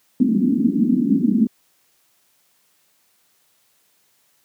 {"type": "band-pass noise", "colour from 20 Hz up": "pink", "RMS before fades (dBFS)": -17, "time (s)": [0.2, 1.47], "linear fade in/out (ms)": 2, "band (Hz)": [200, 280], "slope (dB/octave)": 48, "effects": ["white hiss -62 dBFS RMS until 4.44 s", "high-pass 100 Hz 12 dB/octave"]}